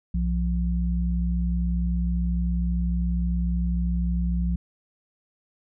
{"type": "tone pair together", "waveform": "sine", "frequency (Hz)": [61.74, 174.63], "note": ["B1", "F3"], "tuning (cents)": [0, 0], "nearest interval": "octave + tritone", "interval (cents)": 1800, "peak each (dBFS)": [-23, -26], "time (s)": [0.14, 4.56], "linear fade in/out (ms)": 5, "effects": []}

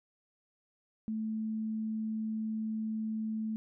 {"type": "tone", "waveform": "sine", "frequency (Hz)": 219, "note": "A3", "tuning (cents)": -8, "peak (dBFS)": -32, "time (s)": [1.08, 3.56], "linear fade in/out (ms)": 0, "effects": []}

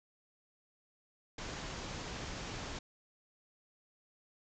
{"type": "low-pass noise", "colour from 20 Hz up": "pink", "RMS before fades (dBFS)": -43, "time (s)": [1.38, 2.79], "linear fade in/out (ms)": 5, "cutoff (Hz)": 7300, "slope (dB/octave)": 96, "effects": []}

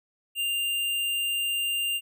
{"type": "tone", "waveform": "square", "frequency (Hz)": 2794, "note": "F7", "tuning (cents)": 0, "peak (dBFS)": -26, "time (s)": [0.35, 2.01], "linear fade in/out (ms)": 50, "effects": []}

